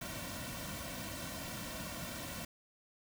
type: noise with comb filter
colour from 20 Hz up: pink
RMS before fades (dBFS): -43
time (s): 0.01-2.45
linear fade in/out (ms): 5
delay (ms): 2.4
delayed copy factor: -0.85
effects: none